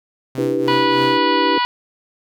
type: tone with tremolo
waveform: sawtooth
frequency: 130.81 Hz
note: C3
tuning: in tune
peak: -20 dBFS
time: 0.35-1.18 s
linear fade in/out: 2 ms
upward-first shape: triangle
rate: 3.3 Hz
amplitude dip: 80%
type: chord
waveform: sine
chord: E minor seventh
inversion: third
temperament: equal with one note detuned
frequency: 293.7 / 329.6 / 392 / 490.8 Hz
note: D4 / E4 / G4 / B4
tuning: 0 / 0 / 0 / -11 cents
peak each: -22 dBFS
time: 0.38-1.58 s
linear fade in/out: 2 ms
type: harmonic tone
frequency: 489.7 Hz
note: B4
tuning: 15 cents flat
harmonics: 2 / 3 / 4 / 5 / 6 / 7 / 8 / 9 / 10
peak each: -17 / -27 / -26 / -30 / -25 / -33 / -37 / -29 / -41 dBFS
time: 0.68-1.65 s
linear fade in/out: 0 ms
effects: none